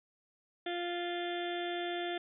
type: harmonic tone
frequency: 349.2 Hz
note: F4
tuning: in tune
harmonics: 1 / 2 / 4 / 5 / 6 / 7 / 8 / 9 / 10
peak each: -37 / -39 / -48 / -45 / -48 / -53 / -54 / -48 / -45 dBFS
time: 0.66-2.18 s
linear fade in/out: 5 ms
effects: none